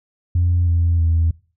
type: tone with pitch steps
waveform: sine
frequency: 87.31 / 84.78 / 82.31 Hz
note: F2 / E2 / E2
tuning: 0 / +49 / -2 cents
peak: -12 dBFS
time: 0.35-1.31 s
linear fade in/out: 5 ms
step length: 320 ms
effects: noise-tail reverb RT60 0.4 s tail -23 dB re dry + tanh soft clip ceiling -10 dBFS